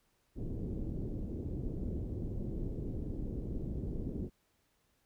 pink low-pass noise, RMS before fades -38 dBFS, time 0.35-4.3 s, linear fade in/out 50 ms, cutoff 390 Hz, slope 24 dB/octave, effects pink hiss -75 dBFS RMS until 5.05 s

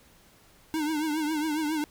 square tone with vibrato, 307.3 Hz, D#4, 21 cents flat, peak -27 dBFS, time 0.74-1.84 s, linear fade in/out 0 ms, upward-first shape triangle, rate 7.3 Hz, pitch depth 96 cents each way, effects pink hiss -58 dBFS RMS until 1.9 s

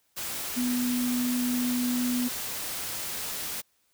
sine tone in noise, 246.9 Hz, B3, in tune, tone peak -25 dBFS, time 0.56-2.29 s, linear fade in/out 20 ms, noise white, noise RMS -34 dBFS, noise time 0.16-3.62 s, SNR +6 dB, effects white hiss -70 dBFS RMS until 3.93 s

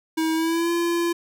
square tone with pitch glide, 320.6 to 341.6 Hz, E4 to F4, -48 to -38 cents, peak -21 dBFS, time 0.17-1.13 s, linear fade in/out 10 ms, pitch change +110 cents, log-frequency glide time 0.34-0.71 s, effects none

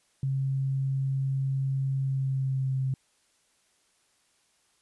sine tone with pitch glide, 135 to 132.37 Hz, C#3 to C3, -45 to +20 cents, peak -25 dBFS, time 0.23-2.94 s, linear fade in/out 2 ms, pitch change -35 cents, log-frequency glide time 2-2.77 s, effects white hiss -68 dBFS RMS until 4.81 s + resampled to 24000 Hz

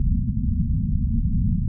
pink low-pass noise, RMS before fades -21 dBFS, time 0-1.68 s, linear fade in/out 2 ms, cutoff 240 Hz, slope 96 dB/octave, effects none

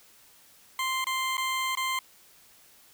20% pulse tone with dropouts, 1046.5 Hz, C6, in tune, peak -22 dBFS, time 0.79-1.99 s, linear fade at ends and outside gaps 2 ms, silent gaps 1.043-1.068 / 1.37-1.379 / 1.752-1.772 s, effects white hiss -57 dBFS RMS until 2.93 s

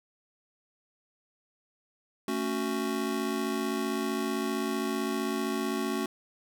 square chord, F# minor, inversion first, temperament just, 222 / 277.5 / 370 Hz, A3 / C#4 / F#4, +16 / +2 / 0 cents, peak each -34 dBFS, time 2.28-6.06 s, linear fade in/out 2 ms, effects none

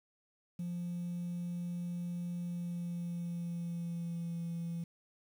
sine tone with pitch glide, 174.61 to 168.95 Hz, F3 to E3, 0 to +43 cents, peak -34 dBFS, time 0.59-4.84 s, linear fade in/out 5 ms, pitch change -57 cents, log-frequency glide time 2.38-4.43 s, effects tanh soft clip ceiling -34 dBFS + 10-bit

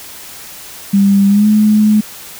sine tone with pitch glide, 198.5 to 212.7 Hz, G3 to G#3, +22 to +42 cents, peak -6 dBFS, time 0.93-2.01 s, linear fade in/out 10 ms, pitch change +120 cents, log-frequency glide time 1.28-1.47 s, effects white hiss -32 dBFS RMS until 2.39 s

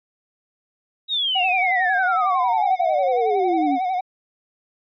sine exponential sweep, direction down, 3853 to 262.6 Hz, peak -19 dBFS, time 1.08-3.79 s, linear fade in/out 50 ms
triangle tone with vibrato, 740 Hz, F#5, in tune, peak -18 dBFS, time 1.35-4.01 s, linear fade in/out 10 ms, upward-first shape sine, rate 11 Hz, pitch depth 63 cents each way
effects resampled to 11025 Hz

